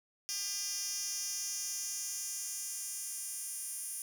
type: tone with high-pass filter sweep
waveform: 10% pulse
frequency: 401.5 Hz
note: G4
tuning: 41 cents sharp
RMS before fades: -39 dBFS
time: 0.29-4.02 s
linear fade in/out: 0 ms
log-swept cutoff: 5100 to 9300 Hz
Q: 2.3
effects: none